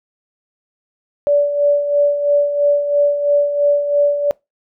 sine tone with tremolo, 578 Hz, D5, 28 cents flat, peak -9 dBFS, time 1.27-4.31 s, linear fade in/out 0 ms, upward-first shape sine, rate 3 Hz, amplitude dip 60%, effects noise-tail reverb RT60 0.2 s tail -24 dB re dry

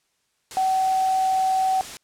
sine tone in noise, 758 Hz, F#5, 42 cents sharp, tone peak -18 dBFS, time 0.57-1.81 s, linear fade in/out 0 ms, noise white, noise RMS -36 dBFS, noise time 0.51-1.97 s, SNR +15 dB, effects white hiss -70 dBFS RMS until 2.03 s + low-pass 9000 Hz 12 dB/octave

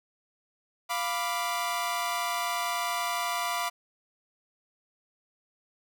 sawtooth chord, B diminished, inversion second, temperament equal, 698.5 / 987.8 / 1174.7 Hz, F5 / B5 / D6, 0 / 0 / 0 cents, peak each -29 dBFS, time 0.89-3.7 s, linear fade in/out 20 ms, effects none

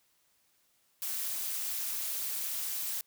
blue noise with amplitude modulation, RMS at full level -32 dBFS, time 1.02-3.01 s, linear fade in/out 2 ms, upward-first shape sine, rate 241 Hz, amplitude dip 70%, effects white hiss -71 dBFS RMS until 3.06 s

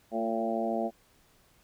harmonic tone with a mistuned harmonic, 113.1 Hz, A2, 48 cents sharp, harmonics 2 / 3 / 4 / 5 / 6 / 7, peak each -33 / -36 / -38 / -35 / -32 / -38 dBFS, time 0.11-0.91 s, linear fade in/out 50 ms, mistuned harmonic 3, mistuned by +23 cents, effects pink hiss -64 dBFS RMS until 1.63 s

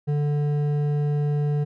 sine tone with hard clipping, 146.83 Hz, D3, in tune, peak -22 dBFS, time 0.07-1.65 s, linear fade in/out 20 ms, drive 8 dB, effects none

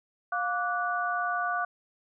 sine tone cluster, 708 / 1165 / 1473 Hz, F5 / D6 / F#6, +23 / -14 / -8 cents, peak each -31 dBFS, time 0.32-1.65 s, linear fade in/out 5 ms, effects none

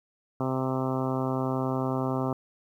harmonic tone, 130.81 Hz, C3, in tune, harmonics 1 / 2 / 3 / 4 / 5 / 6 / 7 / 8 / 9 / 10, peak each -31 / -30 / -34 / -36 / -36 / -38 / -39 / -40 / -39 / -43 dBFS, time 0.4-2.33 s, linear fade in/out 2 ms, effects 10-bit

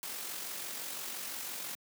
white noise with amplitude modulation, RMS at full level -39 dBFS, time 0.03-1.75 s, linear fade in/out 0 ms, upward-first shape sine, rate 45.9 Hz, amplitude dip 35%, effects high-pass 200 Hz 12 dB/octave

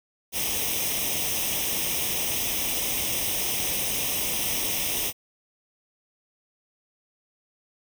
white noise with comb filter, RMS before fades -27 dBFS, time 0.32-5.13 s, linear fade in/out 50 ms, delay 0.34 ms, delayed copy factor +0.75, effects none

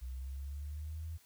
sine linear sweep, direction up, 61.74 to 82.41 Hz, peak -39 dBFS, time 0.01-1.18 s, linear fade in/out 20 ms, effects white hiss -65 dBFS RMS until 1.25 s

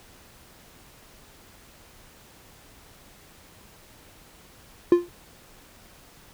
triangle tone with exponential decay, 349.2 Hz, F4, in tune, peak -7 dBFS, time 4.92-5.09 s, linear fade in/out 2 ms, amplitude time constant 36 ms, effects pink hiss -52 dBFS RMS until 6.33 s

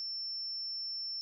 sine tone, 5380 Hz, E8, 34 cents sharp, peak -36 dBFS, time 0-1.21 s, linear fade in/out 0 ms, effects none

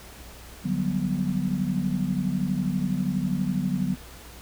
sine chord, G major seventh, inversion second, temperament just, 147 / 183.75 / 196 / 245 Hz, D3 / F#3 / G3 / B3, +2 / -12 / 0 / -14 cents, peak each -31 / -26 / -30 / -30 dBFS, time 0.64-3.96 s, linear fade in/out 20 ms, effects added 60 Hz sine -46 dBFS peak until 4.41 s + pink hiss -46 dBFS RMS until 4.41 s

